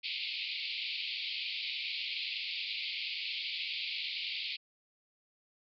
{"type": "band-pass noise", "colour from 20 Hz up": "pink", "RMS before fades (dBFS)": -38, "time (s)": [0.03, 4.57], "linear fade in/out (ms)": 20, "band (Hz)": [2200, 4700], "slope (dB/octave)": 96, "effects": []}